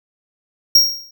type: tone with exponential decay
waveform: square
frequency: 5588 Hz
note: F8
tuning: in tune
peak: -5 dBFS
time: 0.75-1.11 s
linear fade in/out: 5 ms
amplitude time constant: 78 ms
effects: none